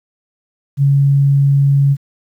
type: tone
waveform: sine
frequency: 139.7 Hz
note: C#3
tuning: 14 cents sharp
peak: -8 dBFS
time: 0.77-1.97 s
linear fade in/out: 50 ms
effects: 8-bit